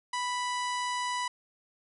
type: harmonic tone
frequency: 987.8 Hz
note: B5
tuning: in tune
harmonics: 1 / 2 / 3 / 4 / 5 / 6 / 7 / 8 / 9 / 10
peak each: -31 / -37 / -41 / -43 / -45 / -47 / -48 / -49 / -50 / -51 dBFS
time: 0.13-1.28 s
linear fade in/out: 5 ms
effects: none